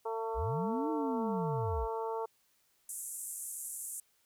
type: harmonic tone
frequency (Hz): 224.9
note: A3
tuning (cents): +38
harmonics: 2 / 3 / 4 / 5 / 6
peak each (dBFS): -36 / -44 / -38 / -45 / -51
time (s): 0.05-2.26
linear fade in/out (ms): 10
type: linear two-way sweep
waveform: sine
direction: up then down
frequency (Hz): 43.65 to 317.7 to 43.65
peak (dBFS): -33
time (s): 0.34-1.88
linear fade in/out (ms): 50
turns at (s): 0.9
type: band-pass noise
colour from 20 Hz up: pink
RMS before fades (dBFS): -42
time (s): 2.89-4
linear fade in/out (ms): 2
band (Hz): 7500 to 12000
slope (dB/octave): 48
effects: white hiss -72 dBFS RMS until 4.25 s